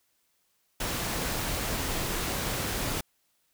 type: noise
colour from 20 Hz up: pink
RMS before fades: -31 dBFS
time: 0.8-3.01 s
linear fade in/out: 5 ms
effects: white hiss -72 dBFS RMS until 3.53 s